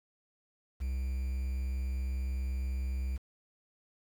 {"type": "tone with quantisation", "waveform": "triangle", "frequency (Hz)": 64.7, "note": "C2", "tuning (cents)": -19, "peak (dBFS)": -29, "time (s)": [0.8, 3.18], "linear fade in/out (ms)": 20, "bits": 9, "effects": []}